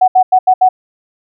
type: tone bursts at uneven times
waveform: sine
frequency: 744 Hz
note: F#5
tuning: 9 cents sharp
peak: -4 dBFS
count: 5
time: 0.01-0.08 / 0.15-0.23 / 0.32-0.39 / 0.47-0.54 / 0.61-0.69 s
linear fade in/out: 10 ms
effects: none